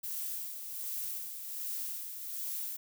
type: noise with tremolo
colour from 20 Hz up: violet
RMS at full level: -37 dBFS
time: 0.03-2.77 s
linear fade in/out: 10 ms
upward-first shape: sine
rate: 1.3 Hz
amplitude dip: 50%
effects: none